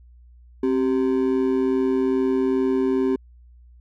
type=ring-modulated tone; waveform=triangle; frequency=326.3 Hz; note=E4; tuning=18 cents flat; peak=-13 dBFS; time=0.63-3.16 s; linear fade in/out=5 ms; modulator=61.2 Hz; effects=added 60 Hz sine -46 dBFS peak until 3.8 s